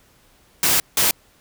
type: noise bursts at uneven times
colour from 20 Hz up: white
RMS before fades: -17 dBFS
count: 2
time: 0.63-0.8 / 0.97-1.11 s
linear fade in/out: 2 ms
effects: pink hiss -56 dBFS RMS until 1.4 s